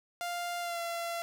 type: tone with pitch glide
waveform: sawtooth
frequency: 698.5 to 681 Hz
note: F5 to F5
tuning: 0 to -44 cents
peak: -30 dBFS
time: 0.21-1.22 s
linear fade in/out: 0 ms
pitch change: -44 cents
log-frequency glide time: 0.6-0.8 s
effects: none